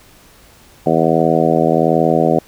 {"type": "harmonic tone", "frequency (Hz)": 81.3, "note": "E2", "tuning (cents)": -23, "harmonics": [2, 3, 4, 5, 6, 7, 8, 9], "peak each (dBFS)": [-19, -19, -19, -19, -19, -19, -19, -19], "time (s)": [0.86, 2.39], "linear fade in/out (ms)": 5, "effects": ["pink hiss -46 dBFS RMS until 2.47 s"]}